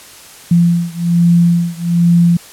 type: beating tone pair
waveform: sine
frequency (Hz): 171.1 / 172.3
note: F3 / F3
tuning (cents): -35 / -23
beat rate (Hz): 1.2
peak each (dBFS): -11 / -12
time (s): 0.51-2.37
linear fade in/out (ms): 5
effects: white hiss -37 dBFS RMS until 2.52 s + low-pass 12000 Hz 12 dB/octave